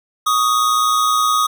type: tone pair together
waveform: square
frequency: 1125.2 / 1244.5 Hz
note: C#6 / D#6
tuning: +26 / 0 cents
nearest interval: major second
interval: 174 cents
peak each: -21 / -15 dBFS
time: 0.26-1.47 s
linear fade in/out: 10 ms
effects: none